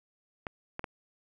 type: clicks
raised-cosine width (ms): 0.5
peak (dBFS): -20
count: 3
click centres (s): 0.468 / 0.794 / 0.842
effects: none